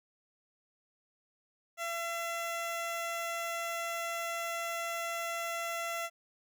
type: tone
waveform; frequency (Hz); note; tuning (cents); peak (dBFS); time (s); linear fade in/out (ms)
15% pulse; 676; E5; +43; -28; 1.77-6.1; 50
effects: none